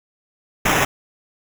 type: noise with sample-and-hold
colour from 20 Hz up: blue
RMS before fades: -17 dBFS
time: 0.65-0.85 s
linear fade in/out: 5 ms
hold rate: 4410 Hz
effects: none